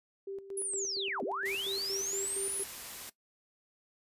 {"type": "tone with tremolo", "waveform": "sine", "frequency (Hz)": 392, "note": "G4", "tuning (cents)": 0, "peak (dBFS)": -37, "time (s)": [0.27, 2.63], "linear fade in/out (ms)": 5, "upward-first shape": "square", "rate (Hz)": 4.3, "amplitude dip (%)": 70}
{"type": "linear two-way sweep", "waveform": "sine", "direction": "down then up", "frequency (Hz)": [10720, 209.4, 10720], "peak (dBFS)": -33, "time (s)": [0.57, 2.64], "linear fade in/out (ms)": 5, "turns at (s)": 1.23}
{"type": "noise", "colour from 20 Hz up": "white", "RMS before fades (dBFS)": -44, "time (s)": [1.45, 3.1], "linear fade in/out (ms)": 10}
{"effects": ["noise-tail reverb RT60 0.1 s tail -17 dB re dry", "resampled to 32000 Hz"]}